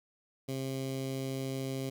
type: tone with notch filter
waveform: 15% pulse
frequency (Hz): 133.5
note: C3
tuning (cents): +35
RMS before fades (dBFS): -36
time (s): 0.48-1.9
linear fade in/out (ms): 10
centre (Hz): 1400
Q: 0.89
effects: none